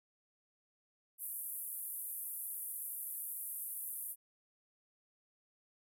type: band-pass noise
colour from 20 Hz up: white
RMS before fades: -43 dBFS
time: 1.18-4.16 s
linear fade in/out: 50 ms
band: 10000 to 14000 Hz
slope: 48 dB/octave
effects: none